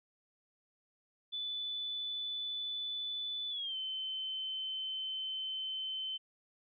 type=tone with pitch glide; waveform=sine; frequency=3486 to 3070 Hz; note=A7 to G7; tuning=-17 to -37 cents; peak=-36 dBFS; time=1.32-6.18 s; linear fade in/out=20 ms; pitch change=-220 cents; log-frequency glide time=3.5-3.76 s; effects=none